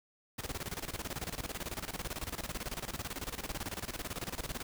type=noise with tremolo; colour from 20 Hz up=pink; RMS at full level=-38 dBFS; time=0.38-4.63 s; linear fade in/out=10 ms; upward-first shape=square; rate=18 Hz; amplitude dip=80%; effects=none